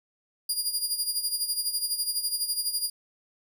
20% pulse tone with tremolo, 4834 Hz, D8, 49 cents sharp, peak -18 dBFS, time 0.49-2.9 s, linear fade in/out 5 ms, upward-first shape sine, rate 12 Hz, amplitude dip 70%, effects none

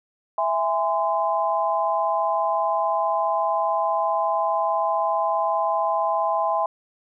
sine chord, E augmented, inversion none, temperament just, 659.3 / 824.1 / 1030.1 Hz, E5 / G#5 / B#5, 0 / -14 / -27 cents, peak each -24 dBFS, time 0.38-6.66 s, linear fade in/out 2 ms, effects none

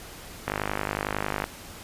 click train, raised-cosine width 0.5 ms, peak -11 dBFS, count 50, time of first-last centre 0.48-1.441 s, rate 51 Hz, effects pink hiss -43 dBFS RMS until 1.83 s + resampled to 32000 Hz

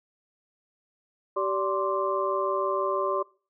sine tone cluster, 386.6 / 580 / 1046 / 1172 Hz, G4 / D5 / C6 / D6, -24 / -22 / -1 / -4 cents, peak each -29 / -29 / -29 / -32 dBFS, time 1.36-3.23 s, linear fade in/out 10 ms, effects noise-tail reverb RT60 0.4 s tail -23 dB re dry

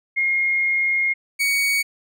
sine / 40% pulse tone pair in turn, 2141 / 2241 Hz, C7 / C#7, +39 / +18 cents, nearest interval minor second, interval 79 cents, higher second, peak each -17 dBFS, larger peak neither, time 0.16-1.14 / 1.39-1.83 s, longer first, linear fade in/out 20 ms, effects none

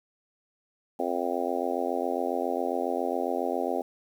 harmonic tone, 87.31 Hz, F2, in tune, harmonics 3 / 4 / 5 / 6 / 7 / 8 / 9, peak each -34 / -34 / -34 / -34 / -34 / -34 / -34 dBFS, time 0.99-3.82 s, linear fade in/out 5 ms, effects 9-bit

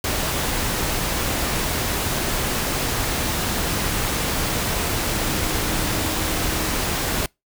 sine tone in noise, 313.7 Hz, D#4, 14 cents sharp, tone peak -32 dBFS, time 5.14-6.75 s, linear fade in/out 2 ms, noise pink, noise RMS -23 dBFS, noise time 0.04-7.26 s, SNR -12 dB, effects noise-tail reverb RT60 0.2 s tail -26 dB re dry

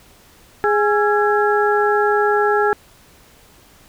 harmonic tone with a mistuned harmonic, 415.3 Hz, G#4, in tune, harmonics 1 / 2 / 3 / 4, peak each -16 / -19 / -21 / -22 dBFS, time 0.64-2.73 s, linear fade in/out 0 ms, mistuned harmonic 3, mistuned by +140 cents, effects pink hiss -49 dBFS RMS until 3.88 s

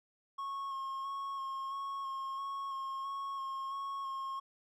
triangle tone with vibrato, 1088 Hz, C#6, 33 cents flat, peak -35 dBFS, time 0.38-4.4 s, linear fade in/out 10 ms, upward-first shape square, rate 1.5 Hz, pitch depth 17 cents each way, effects none

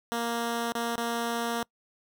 10% pulse tone with dropouts, 233.7 Hz, A#3, 5 cents sharp, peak -20 dBFS, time 0.12-1.63 s, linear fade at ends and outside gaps 0 ms, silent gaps 0.722-0.752 / 0.955-0.98 s, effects noise-tail reverb RT60 0.1 s tail -25 dB re dry

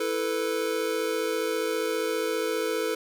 square chord, E suspended fourth, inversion none, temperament just, 329.6 / 439.5 / 494.4 Hz, E4 / A4 / B4, 0 / -2 / +2 cents, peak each -34 / -29 / -31 dBFS, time 0-2.95 s, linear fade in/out 5 ms, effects none

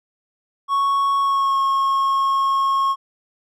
triangle tone with pitch glide, 1108 to 1088.3 Hz, C#6 to C#6, -1 to -32 cents, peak -14 dBFS, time 0.68-2.96 s, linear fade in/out 50 ms, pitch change -31 cents, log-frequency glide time 1.2-1.59 s, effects none

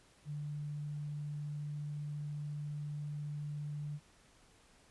sine tone, 147.6 Hz, D3, 9 cents sharp, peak -38 dBFS, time 0.25-4 s, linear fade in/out 50 ms, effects pink hiss -65 dBFS RMS until 4.9 s + resampled to 24000 Hz

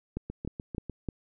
two click trains, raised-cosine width 3 ms, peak -19 / -23 dBFS, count 4 / 5, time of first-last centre 0.17-1.087 / 0.3-0.897 s, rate 3.27 / 6.7 Hz, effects none

